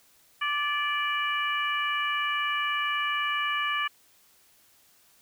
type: harmonic tone with a mistuned harmonic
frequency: 586 Hz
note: D5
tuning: 4 cents flat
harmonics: 2 / 3 / 4 / 5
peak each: -29 / -31 / -32 / -33 dBFS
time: 0.41-3.88 s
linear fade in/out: 10 ms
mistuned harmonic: 3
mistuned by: -22 cents
effects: white hiss -61 dBFS RMS until 5.21 s